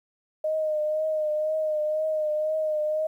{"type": "tone with vibrato", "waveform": "sine", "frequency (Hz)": 617, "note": "D#5", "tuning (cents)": -15, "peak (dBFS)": -23, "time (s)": [0.44, 3.07], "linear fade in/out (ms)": 5, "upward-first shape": "triangle", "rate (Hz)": 2, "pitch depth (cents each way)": 37, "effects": ["10-bit"]}